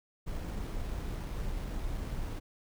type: noise with sample-and-hold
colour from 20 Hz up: brown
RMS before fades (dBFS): -36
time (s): 0.26-2.4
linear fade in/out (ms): 20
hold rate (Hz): 7350
effects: none